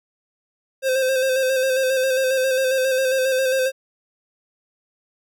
square tone with vibrato, 523.3 Hz, C5, in tune, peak -18 dBFS, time 0.82-3.72 s, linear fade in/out 50 ms, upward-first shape square, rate 7.4 Hz, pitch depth 29 cents each way, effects none

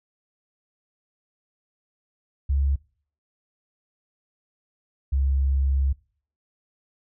sine tone pair in turn, 69.3 / 67.99 Hz, C#2 / C#2, 0 / -33 cents, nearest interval unison, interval 33 cents, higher first, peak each -19 / -19 dBFS, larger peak neither, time 2.49-2.76 / 5.12-5.93 s, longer second, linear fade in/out 10 ms, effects noise-tail reverb RT60 0.5 s tail -23 dB re dry

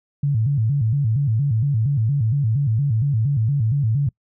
sine tone with vibrato, 125.5 Hz, B2, 28 cents sharp, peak -16 dBFS, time 0.23-4.09 s, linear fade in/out 5 ms, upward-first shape square, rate 4.3 Hz, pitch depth 220 cents each way, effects noise-tail reverb RT60 0.1 s tail -25 dB re dry

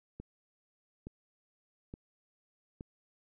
click train, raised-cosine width 3 ms, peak -30 dBFS, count 4, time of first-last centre 0.2-2.809 s, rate 1.15 Hz, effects none

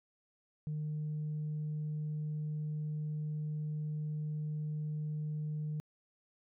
sine tone, 152 Hz, D#3, 40 cents flat, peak -33 dBFS, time 0.67-5.8 s, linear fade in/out 0 ms, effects tanh soft clip ceiling -32 dBFS

